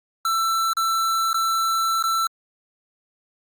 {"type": "tone with dropouts", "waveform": "square", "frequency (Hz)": 1335, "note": "E6", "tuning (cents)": 22, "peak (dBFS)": -20, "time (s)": [0.25, 2.27], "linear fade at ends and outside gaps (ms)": 2, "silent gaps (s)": [[0.732, 0.769], [1.331, 1.343], [2.026, 2.038]], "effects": ["Opus 48 kbps"]}